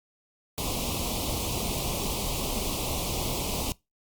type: band-stop noise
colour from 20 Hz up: pink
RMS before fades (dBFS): -30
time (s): 0.58-3.72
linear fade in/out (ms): 0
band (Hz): 1100 to 2400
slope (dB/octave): 48
effects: noise-tail reverb RT60 0.2 s tail -22 dB re dry + Opus 48 kbps